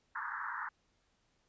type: band-pass noise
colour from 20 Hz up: white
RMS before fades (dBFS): -40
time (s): 0.15-0.69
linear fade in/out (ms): 5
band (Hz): 890 to 1800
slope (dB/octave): 96
effects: pink hiss -75 dBFS RMS until 1.48 s + resampled to 16000 Hz